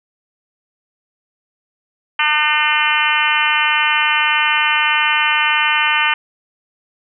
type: harmonic tone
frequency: 301.8 Hz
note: D4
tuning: 47 cents sharp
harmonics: 3 / 4 / 5 / 6 / 7 / 8 / 9 / 10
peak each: -21 / -21 / -21 / -21 / -21 / -21 / -21 / -21 dBFS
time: 2.19-6.14 s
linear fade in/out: 5 ms
effects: none